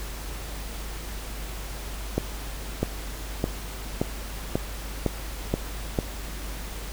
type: accelerating click train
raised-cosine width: 2 ms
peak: -9 dBFS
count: 8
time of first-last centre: 2.18-5.988 s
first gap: 650 ms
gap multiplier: 0.94
effects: added 50 Hz sine -34 dBFS peak until 6.92 s + pink hiss -39 dBFS RMS until 6.92 s